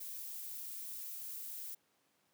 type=noise; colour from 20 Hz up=violet; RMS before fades=-45 dBFS; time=0-1.75 s; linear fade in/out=10 ms; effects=pink hiss -75 dBFS RMS until 2.33 s + high-pass 200 Hz 12 dB/octave